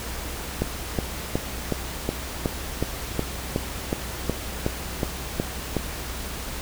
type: click train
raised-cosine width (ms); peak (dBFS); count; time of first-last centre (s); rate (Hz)
2; -9; 15; 0.62-5.767; 2.72
effects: added 62 Hz sine -36 dBFS peak until 6.61 s + pink hiss -34 dBFS RMS until 6.61 s